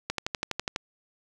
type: click train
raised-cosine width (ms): 0.2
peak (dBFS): -11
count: 9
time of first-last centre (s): 0.1-0.761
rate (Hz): 12.1
effects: none